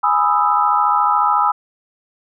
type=chord; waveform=sine; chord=E major seventh; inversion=first; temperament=equal; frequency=830.6 / 987.8 / 1244.5 / 1318.5 Hz; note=G#5 / B5 / D#6 / E6; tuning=0 / 0 / 0 / 0 cents; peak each=-18 dBFS; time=0.03-1.52 s; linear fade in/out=10 ms; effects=none